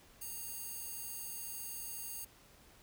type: tone with high-pass filter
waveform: square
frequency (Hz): 927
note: A#5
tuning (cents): -10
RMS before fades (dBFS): -44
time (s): 0.21-2.25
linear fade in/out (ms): 10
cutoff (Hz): 9600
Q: 0.96
effects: pink hiss -62 dBFS RMS until 2.82 s